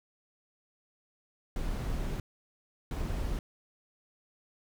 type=noise bursts at uneven times; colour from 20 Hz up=brown; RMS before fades=-33 dBFS; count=2; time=1.56-2.2 / 2.91-3.39 s; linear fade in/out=2 ms; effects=none